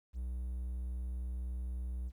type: tone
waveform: triangle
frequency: 61.74 Hz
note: B1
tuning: in tune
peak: -34 dBFS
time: 0.13-2.12 s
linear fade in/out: 50 ms
effects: 12-bit